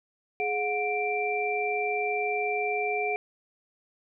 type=tone cluster; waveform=sine; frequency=420.2 / 725 / 2353 Hz; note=G#4 / F#5 / D7; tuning=+20 / -35 / +3 cents; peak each=-30 dBFS; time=0.4-3.16 s; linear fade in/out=0 ms; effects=none